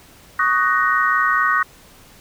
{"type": "chord", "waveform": "sine", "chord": "D# minor seventh", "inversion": "third", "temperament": "just", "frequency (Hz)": [1120.1, 1244.5, 1493.4, 1866.8], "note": ["C#6", "D#6", "F#6", "A#6"], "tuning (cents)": [18, 0, 16, 2], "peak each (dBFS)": -20, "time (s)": [0.39, 1.63], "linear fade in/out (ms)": 5, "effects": ["pink hiss -47 dBFS RMS until 2.2 s"]}